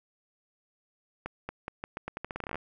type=accelerating click train; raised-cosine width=0.5 ms; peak=-20 dBFS; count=18; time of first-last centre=1.26-2.556 s; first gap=230 ms; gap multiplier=0.83; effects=none